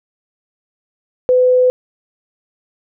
sine tone, 504 Hz, B4, 35 cents sharp, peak -8 dBFS, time 1.29-1.7 s, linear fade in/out 0 ms, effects none

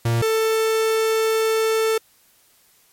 45% pulse tone pair in turn, 116.54 / 443.3 Hz, A#2 / A4, 0 / +13 cents, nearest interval octave + major seventh, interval 2313 cents, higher second, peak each -17 / -17 dBFS, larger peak neither, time 0.05-0.22 / 0.22-1.98 s, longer second, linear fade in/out 5 ms, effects white hiss -57 dBFS RMS until 2.92 s + MP3 64 kbps

